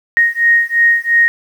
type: beating tone pair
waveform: sine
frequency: 1864.7 / 1867.6 Hz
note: A#6 / A#6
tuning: 0 / +3 cents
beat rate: 2.9 Hz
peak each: -12 dBFS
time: 0.17-1.28 s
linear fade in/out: 0 ms
effects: 7-bit